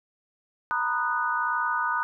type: chord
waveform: sine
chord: B major seventh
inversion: third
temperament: just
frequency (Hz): 926 / 987.8 / 1234.7 / 1481.6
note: A#5 / B5 / D#6 / F#6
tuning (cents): -12 / 0 / -14 / +2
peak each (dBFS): -31 / -31 / -28 / -28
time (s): 0.71-2.03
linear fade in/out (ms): 0
effects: none